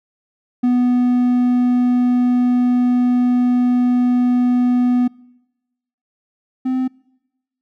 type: tone pair in turn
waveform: triangle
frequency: 246.9 / 257.6 Hz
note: B3 / C4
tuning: 0 / -27 cents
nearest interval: minor second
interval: 73 cents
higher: second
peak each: -10 / -14 dBFS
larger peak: first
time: 0.63-5.08 / 6.65-6.88 s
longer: first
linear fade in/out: 10 ms
effects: noise-tail reverb RT60 1.0 s tail -25 dB re dry